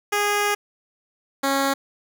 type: tone pair in turn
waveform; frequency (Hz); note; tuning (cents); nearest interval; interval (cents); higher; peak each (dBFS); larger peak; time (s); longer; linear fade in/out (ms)
10% pulse; 411.8 / 274.2; G#4 / C#4; -15 / -19; perfect fifth; 704; first; -11; neither; 0.12-0.55 / 1.43-1.74; first; 10
effects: none